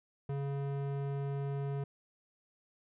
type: tone with band-pass filter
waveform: square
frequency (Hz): 139.6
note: C#3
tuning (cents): +13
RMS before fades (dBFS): -36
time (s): 0.29-1.84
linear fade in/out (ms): 5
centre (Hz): 280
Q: 0.61
effects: resampled to 8000 Hz